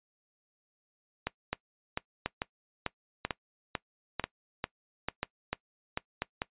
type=two click trains; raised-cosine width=0.3 ms; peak=-14 / -14 dBFS; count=6 / 12; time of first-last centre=1.27-6.22 / 1.53-6.419 s; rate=1.01 / 2.25 Hz; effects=noise-tail reverb RT60 0.1 s tail -21 dB re dry + resampled to 8000 Hz